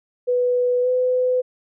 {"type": "tone with pitch glide", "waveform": "sine", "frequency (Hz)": [493.9, 504.3], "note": ["B4", "B4"], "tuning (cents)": [0, 36], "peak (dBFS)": -16, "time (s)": [0.27, 1.42], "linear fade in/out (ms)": 20, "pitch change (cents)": 36, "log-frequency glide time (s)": [0.82, 0.88], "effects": []}